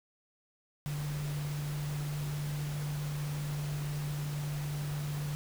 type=tone in noise; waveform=sine; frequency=146.83 Hz; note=D3; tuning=in tune; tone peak=-33 dBFS; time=0.86-5.35 s; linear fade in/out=0 ms; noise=pink; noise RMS=-45 dBFS; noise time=0.86-5.35 s; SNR=+9 dB; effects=none